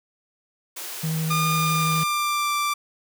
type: high-pass noise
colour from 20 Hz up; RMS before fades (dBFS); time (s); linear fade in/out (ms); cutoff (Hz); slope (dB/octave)
white; -34; 0.76-2.04; 10; 290; 96
type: tone with vibrato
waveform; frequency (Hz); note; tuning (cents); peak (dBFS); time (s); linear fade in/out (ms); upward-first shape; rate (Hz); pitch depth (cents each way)
triangle; 159.2; D#3; +40; -21; 1.03-2.04; 10; sine; 12; 14
type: tone with pitch glide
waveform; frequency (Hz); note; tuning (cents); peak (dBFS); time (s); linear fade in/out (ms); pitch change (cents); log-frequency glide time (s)
sawtooth; 1212 to 1174.8; D#6 to D6; -46 to 0; -18; 1.3-2.74; 10; -54; 1.51-2.54
effects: none